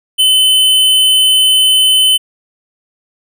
square tone, 3040 Hz, F#7, 46 cents sharp, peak -7 dBFS, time 0.18-2.18 s, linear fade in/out 20 ms, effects none

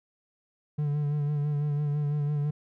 triangle tone with vibrato, 146.83 Hz, D3, in tune, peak -23 dBFS, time 0.78-2.51 s, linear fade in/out 10 ms, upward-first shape sine, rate 6 Hz, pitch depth 34 cents each way, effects none

